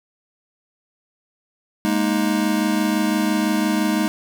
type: chord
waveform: square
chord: Ab suspended second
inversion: none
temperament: just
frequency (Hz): 207.7 / 233.6 / 311.5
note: Ab3 / Bb3 / Eb4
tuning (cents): 0 / +4 / +2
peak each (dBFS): -22 / -25 / -22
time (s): 1.85-4.08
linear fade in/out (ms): 0
effects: none